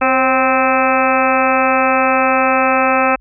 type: harmonic tone with a mistuned harmonic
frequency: 260.1 Hz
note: C4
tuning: 10 cents flat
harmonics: 1 / 2 / 3 / 4 / 5 / 6 / 7 / 8 / 9 / 10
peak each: -20 / -17 / -17 / -21 / -17 / -24 / -26 / -28 / -24 / -21 dBFS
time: 0.01-3.16 s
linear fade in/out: 10 ms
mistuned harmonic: 2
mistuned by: +40 cents
effects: added 48 Hz sine -43 dBFS peak until 3.2 s